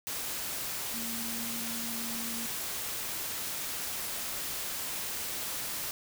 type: tone in noise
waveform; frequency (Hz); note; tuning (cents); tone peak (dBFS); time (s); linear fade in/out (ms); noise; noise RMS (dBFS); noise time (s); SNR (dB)
sine; 231.3; A#3; -13; -40; 0.94-2.46; 0; white; -36; 0.07-5.91; -7
effects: none